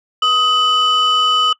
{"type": "tone pair together", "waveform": "sine", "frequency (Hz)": [1257.2, 2992], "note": ["D#6", "F#7"], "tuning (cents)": [18, 19], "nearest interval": "octave + minor third", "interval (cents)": 1501, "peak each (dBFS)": -12, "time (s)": [0.22, 1.53], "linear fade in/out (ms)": 5, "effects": ["noise-tail reverb RT60 0.1 s tail -22 dB re dry", "tanh soft clip ceiling -8 dBFS"]}